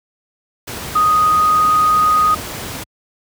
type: tone in noise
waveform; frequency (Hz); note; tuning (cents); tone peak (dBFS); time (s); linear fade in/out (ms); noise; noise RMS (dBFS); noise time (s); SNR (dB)
sine; 1244.5; D#6; 0; -10; 0.95-2.35; 10; pink; -27; 0.67-2.84; +14
effects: high-pass 60 Hz 12 dB/octave